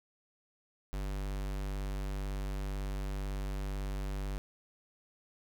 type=tone; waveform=square; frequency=49 Hz; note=G1; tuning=in tune; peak=-35 dBFS; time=0.93-4.38 s; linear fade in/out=0 ms; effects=none